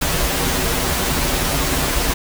pink noise with comb filter, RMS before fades -19 dBFS, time 0.01-2.14 s, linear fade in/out 10 ms, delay 9.5 ms, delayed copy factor -0.65, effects none

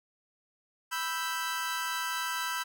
sawtooth chord, E minor, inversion second, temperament equal, 987.8 / 1318.5 / 1568 Hz, B5 / E6 / G6, 0 / 0 / 0 cents, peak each -32 dBFS, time 0.91-2.64 s, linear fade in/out 20 ms, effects none

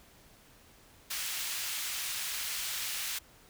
pink high-pass noise, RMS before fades -36 dBFS, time 1.1-3.19 s, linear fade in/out 10 ms, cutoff 2200 Hz, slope 12 dB/octave, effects pink hiss -59 dBFS RMS until 3.49 s

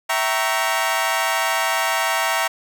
20% pulse chord, E diminished seventh, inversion none, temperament equal with one note detuned, 659.3 / 772.8 / 932.3 / 1108.7 Hz, E5 / G5 / Bb5 / Db6, 0 / -25 / 0 / 0 cents, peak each -19 / -20 / -18 / -21 dBFS, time 0.09-2.48 s, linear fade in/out 10 ms, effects none

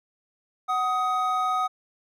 triangle tone pair together, 745.6 / 1254 Hz, F#5 / D#6, +13 / +13 cents, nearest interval major sixth, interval 900 cents, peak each -25 / -22 dBFS, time 0.68-1.68 s, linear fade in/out 20 ms, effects none

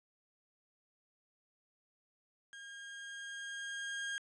35% pulse tone with level ramp, 1618 Hz, G#6, 46 cents flat, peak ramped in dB -47 to -35 dBFS, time 2.53-4.18 s, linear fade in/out 0 ms, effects resampled to 22050 Hz

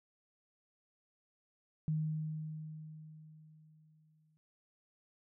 sine tone with exponential decay, 155.56 Hz, D#3, in tune, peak -30 dBFS, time 1.88-4.37 s, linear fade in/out 0 ms, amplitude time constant 540 ms, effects none

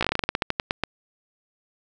slowing click train, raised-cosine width 0.3 ms, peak -6 dBFS, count 16, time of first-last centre 0.01-0.837 s, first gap 16 ms, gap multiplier 1.16, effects none

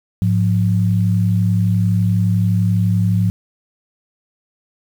sine tone pair together, 106.2 / 177.9 Hz, G#2 / F3, +39 / +32 cents, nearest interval major sixth, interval 893 cents, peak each -14 / -17 dBFS, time 0.22-3.3 s, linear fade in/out 0 ms, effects 7-bit

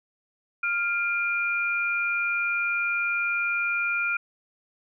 sine tone pair together, 1400 / 2400 Hz, F6 / D7, +4 / +37 cents, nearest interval major sixth, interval 933 cents, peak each -26 dBFS, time 0.63-4.17 s, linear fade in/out 5 ms, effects none

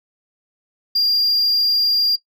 sine tone, 4791 Hz, D8, 34 cents sharp, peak -11 dBFS, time 0.95-2.16 s, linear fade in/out 10 ms, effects noise-tail reverb RT60 0.1 s tail -17 dB re dry + tanh soft clip ceiling -13 dBFS

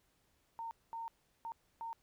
sine tone bursts at uneven times, 915 Hz, A#5, 32 cents flat, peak -40 dBFS, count 4, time 0.59-0.71 / 0.93-1.08 / 1.45-1.52 / 1.81-1.93 s, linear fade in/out 0 ms, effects pink hiss -75 dBFS RMS until 2.02 s

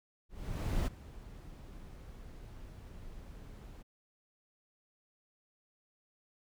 brown noise with ADSR envelope, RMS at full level -30 dBFS, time 0.29-3.83 s, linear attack 580 ms, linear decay 15 ms, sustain -19 dB, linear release 15 ms, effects none

